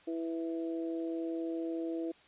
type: harmonic tone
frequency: 164.81 Hz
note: E3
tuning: in tune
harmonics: 2 / 3 / 4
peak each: -34 / -42 / -45 dBFS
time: 0.07-2.12 s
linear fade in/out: 10 ms
effects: white hiss -61 dBFS RMS until 2.27 s + resampled to 8000 Hz